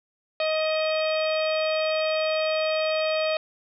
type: harmonic tone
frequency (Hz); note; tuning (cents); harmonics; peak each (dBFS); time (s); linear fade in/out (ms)
627; D#5; +13; 1 / 2 / 3 / 4 / 5 / 6 / 7 / 8; -23 / -34 / -38 / -31 / -38 / -37 / -36 / -48; 0.4-3.37; 2
effects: none